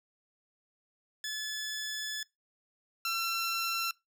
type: tone pair in turn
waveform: 15% pulse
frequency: 1723 / 1352.5 Hz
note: A6 / E6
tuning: -37 / +44 cents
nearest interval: major third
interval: 419 cents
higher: first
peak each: -28 / -24 dBFS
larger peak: second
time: 1.24-2.23 / 3.05-3.91 s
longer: first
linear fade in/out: 2 ms
effects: noise-tail reverb RT60 0.2 s tail -23 dB re dry